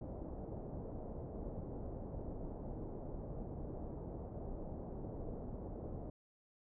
pink low-pass noise, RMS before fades -45 dBFS, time 0.01-6.1 s, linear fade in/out 5 ms, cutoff 680 Hz, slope 24 dB/octave, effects none

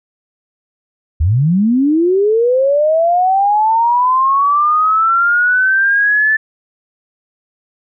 sine linear sweep, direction up, 69.8 to 1760 Hz, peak -9 dBFS, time 1.2-6.37 s, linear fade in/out 10 ms, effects none

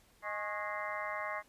harmonic tone with a mistuned harmonic, 207.7 Hz, G#3, in tune, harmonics 3 / 4 / 5 / 6 / 7 / 8 / 9 / 10, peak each -42 / -45 / -41 / -46 / -51 / -47 / -45 / -43 dBFS, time 0.22-1.43 s, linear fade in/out 50 ms, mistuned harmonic 5, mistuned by +80 cents, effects pink hiss -66 dBFS RMS until 1.48 s + resampled to 32000 Hz

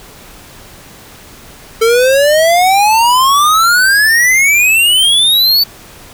square exponential sweep, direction up, 443.3 to 4565 Hz, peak -7 dBFS, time 1.81-5.64 s, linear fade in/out 10 ms, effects pink hiss -36 dBFS RMS until 6.13 s

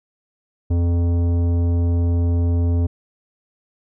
sine tone with tanh clipping, 85.9 Hz, F2, 28 cents flat, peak -17 dBFS, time 0.7-2.87 s, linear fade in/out 10 ms, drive 13 dB, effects none

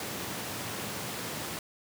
pink high-pass noise, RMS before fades -37 dBFS, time 0-1.59 s, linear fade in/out 2 ms, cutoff 100 Hz, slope 24 dB/octave, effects none

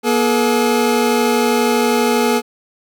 25% pulse tone pair together, 240 / 427.6 Hz, B3 / A4, -49 / -49 cents, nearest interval minor seventh, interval 1000 cents, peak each -12 dBFS, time 0.03-2.42 s, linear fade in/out 50 ms, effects none

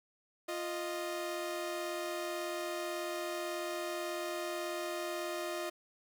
sawtooth tone pair together, 349.2 / 620.2 Hz, F4 / D#5, 0 / -6 cents, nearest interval minor seventh, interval 994 cents, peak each -35 / -35 dBFS, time 0.48-5.7 s, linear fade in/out 10 ms, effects none

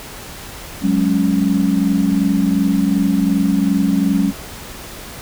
sine chord, F# suspended second, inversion none, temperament equal, 185 / 207.7 / 277.2 Hz, F#3 / G#3 / C#4, 0 / 0 / 0 cents, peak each -17 dBFS, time 0.81-4.33 s, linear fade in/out 50 ms, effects pink hiss -33 dBFS RMS until 5.21 s

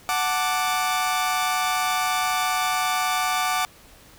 sawtooth chord, D major, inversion first, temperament equal, 740 / 880 / 1174.7 Hz, F#5 / A5 / D6, 0 / 0 / 0 cents, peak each -21 / -26 / -21 dBFS, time 0.09-3.65 s, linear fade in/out 0 ms, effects pink hiss -50 dBFS RMS until 4.18 s

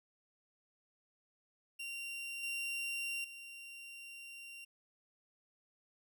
40% pulse tone with level steps, 2763 Hz, F7, 19 cents flat, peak -40 / -36 / -47 dBFS, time 1.79-4.65 s, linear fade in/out 10 ms, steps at 2.43 / 3.24 s, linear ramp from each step 5 ms, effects none

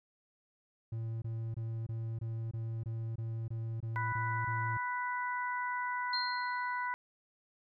triangle tone bursts, 113.3 Hz, A#2, 49 cents flat, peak -33 dBFS, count 12, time 0.92-4.773 s, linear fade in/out 5 ms, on 300 ms, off 23 ms
harmonic tone, 494.3 Hz, B4, 1 cent sharp, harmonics 2 / 3 / 4, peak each -35 / -39 / -41 dBFS, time 3.96-6.94 s, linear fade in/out 0 ms
sine tone with exponential decay, 4184 Hz, C8, 1 cent flat, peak -31 dBFS, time 6.13-6.87 s, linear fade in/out 5 ms, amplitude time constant 160 ms
effects none

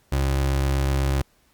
30% pulse tone, 68 Hz, C#2, 33 cents flat, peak -17 dBFS, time 0.12-1.22 s, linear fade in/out 5 ms, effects pink hiss -62 dBFS RMS until 1.53 s + Opus 48 kbps

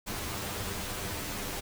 pink noise with comb filter, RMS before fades -36 dBFS, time 0.06-1.61 s, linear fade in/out 20 ms, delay 10 ms, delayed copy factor +0.6, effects none

